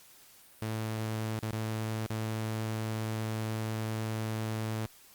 sawtooth tone with dropouts, 110 Hz, A2, in tune, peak -28 dBFS, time 0.62-4.86 s, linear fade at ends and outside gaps 0 ms, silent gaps 1.39-1.427 / 1.511-1.528 / 2.062-2.102 s, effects white hiss -57 dBFS RMS until 5.14 s + Opus 48 kbps

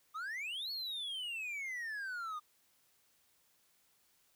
triangle exponential two-way sweep, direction up then down, 1200 to 4435 to 1200 Hz, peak -37 dBFS, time 0.14-2.4 s, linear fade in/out 20 ms, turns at 0.71 s, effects white hiss -72 dBFS RMS until 4.35 s

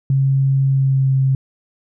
sine tone with pitch glide, 135.6 to 133.66 Hz, C#3 to C3, -38 to +37 cents, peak -12 dBFS, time 0.1-1.35 s, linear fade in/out 2 ms, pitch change -25 cents, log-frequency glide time 0.67-1.12 s, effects none

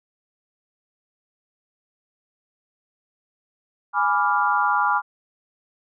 sine chord, G# diminished seventh, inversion none, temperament equal, 830.6 / 987.8 / 1174.7 / 1396.9 Hz, G#5 / B5 / D6 / F6, 0 / 0 / 0 / 0 cents, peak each -23 dBFS, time 3.93-5.02 s, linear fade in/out 50 ms, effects none

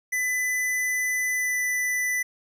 square tone with pitch glide, 2002 to 1990.5 Hz, B6 to B6, +23 to +13 cents, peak -24 dBFS, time 0.12-2.23 s, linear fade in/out 10 ms, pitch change -10 cents, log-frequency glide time 1.35-1.56 s, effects none

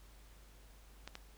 clicks, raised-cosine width 0.2 ms, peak -27 dBFS, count 2, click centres 1.076 / 1.154 s, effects added 50 Hz sine -57 dBFS peak until 1.37 s + pink hiss -64 dBFS RMS until 1.37 s

